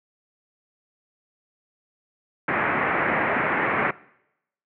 white low-pass noise, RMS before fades -23 dBFS, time 2.48-3.91 s, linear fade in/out 5 ms, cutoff 2200 Hz, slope 48 dB/octave, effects noise-tail reverb RT60 0.8 s tail -21 dB re dry + high-pass 150 Hz 12 dB/octave

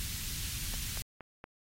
pink band-stop noise, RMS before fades -38 dBFS, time 0-1.02 s, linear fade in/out 0 ms, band 120 to 2900 Hz, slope 12 dB/octave
click train, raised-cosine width 0.5 ms, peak -29 dBFS, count 4, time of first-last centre 0.74-1.441 s, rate 4.28 Hz
effects AAC 48 kbps

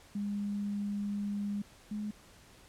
sine tone pair in turn, 203.7 / 210 Hz, G#3 / G#3, -33 / +19 cents, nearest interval minor second, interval 52 cents, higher second, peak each -32 / -34 dBFS, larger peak first, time 0.15-1.62 / 1.91-2.11 s, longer first, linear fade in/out 5 ms, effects pink hiss -58 dBFS RMS until 2.68 s + low-pass 11000 Hz 12 dB/octave

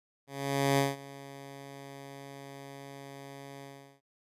10% pulse tone with ADSR envelope, 138.59 Hz, C#3, in tune, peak -15 dBFS, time 0.27-4.01 s, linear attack 510 ms, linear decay 180 ms, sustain -21 dB, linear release 380 ms, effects noise-tail reverb RT60 0.1 s tail -24 dB re dry + resampled to 32000 Hz

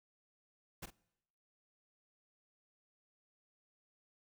pink noise with echo, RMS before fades -45 dBFS, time 0.82-0.86 s, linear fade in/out 10 ms, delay 46 ms, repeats 1, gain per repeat -10 dB, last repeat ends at 0.906 s, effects noise-tail reverb RT60 0.9 s tail -23 dB re dry

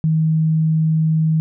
sine tone, 158.6 Hz, D#3, 33 cents sharp, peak -13 dBFS, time 0.04-1.4 s, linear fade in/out 0 ms, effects none

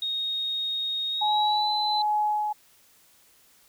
sine tone with pitch glide, 3729 to 4020 Hz, A#7 to B7, 0 to +30 cents, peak -26 dBFS, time 0.02-2.02 s, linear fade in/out 2 ms, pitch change +130 cents, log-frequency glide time 1.1-1.71 s
sine tone with tremolo, 844 Hz, G#5, 28 cents sharp, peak -21 dBFS, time 1.21-2.53 s, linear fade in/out 10 ms, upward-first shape sine, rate 1.3 Hz, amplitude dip 40%
effects white hiss -59 dBFS RMS until 3.68 s

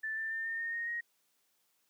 sine tone with pitch steps, 1760 / 1779.4 / 1799.1 / 1818.9 / 1839 / 1859.3 / 1879.8 Hz, A6 / A6 / A6 / A#6 / A#6 / A#6 / A#6, 0 / +19 / +38 / -43 / -24 / -5 / +14 cents, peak -34 dBFS, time 0.03-1.01 s, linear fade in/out 10 ms, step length 140 ms, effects white hiss -75 dBFS RMS until 1.89 s + high-pass 150 Hz 12 dB/octave

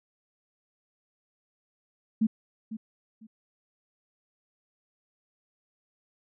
sine tone with echo, 220 Hz, A3, in tune, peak -20 dBFS, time 2.21-2.27 s, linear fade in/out 10 ms, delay 500 ms, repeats 2, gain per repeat -13 dB, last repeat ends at 3.27 s, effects none

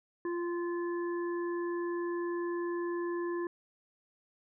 harmonic tone, 346.3 Hz, F4, 15 cents flat, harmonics 1 / 3 / 5, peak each -32 / -42 / -46 dBFS, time 0.25-3.47 s, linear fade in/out 2 ms, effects none

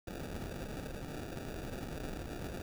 pink noise with sample-and-hold, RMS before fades -42 dBFS, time 0.07-2.62 s, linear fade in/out 2 ms, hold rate 1050 Hz, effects none

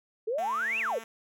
sine exponential two-way sweep, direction up then down, 416 to 2794 to 416 Hz, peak -27 dBFS, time 0.27-0.99 s, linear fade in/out 10 ms, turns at 0.79 s
5% pulse tone with vibrato, 224.3 Hz, A3, 34 cents sharp, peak -31 dBFS, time 0.38-1.04 s, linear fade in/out 5 ms, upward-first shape sine, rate 10 Hz, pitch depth 17 cents each way
effects none

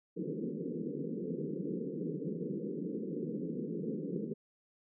pink band-pass noise, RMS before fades -38 dBFS, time 0.16-4.34 s, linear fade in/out 20 ms, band 150 to 490 Hz, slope 96 dB/octave, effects none

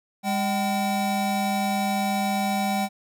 square tone pair together, 202.7 / 768 Hz, G#3 / G5, -42 / -36 cents, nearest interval octave + major seventh, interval 2306 cents, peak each -26 / -26 dBFS, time 0.23-2.89 s, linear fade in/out 50 ms, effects none

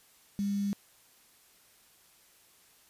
sine tone with quantisation, 200.9 Hz, G3, 43 cents sharp, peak -28 dBFS, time 0.39-0.73 s, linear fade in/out 0 ms, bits 8, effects white hiss -62 dBFS RMS until 2.89 s + resampled to 32000 Hz

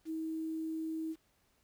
sine tone with quantisation, 320 Hz, D#4, 49 cents sharp, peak -35 dBFS, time 0.05-1.16 s, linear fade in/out 50 ms, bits 10, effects pink hiss -73 dBFS RMS until 1.63 s

